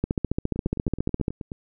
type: two click trains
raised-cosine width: 3 ms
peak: -10 / -20 dBFS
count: 19 / 10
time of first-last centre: 0.04-1.281 / 0.56-1.518 s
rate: 14.5 / 9.39 Hz
effects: none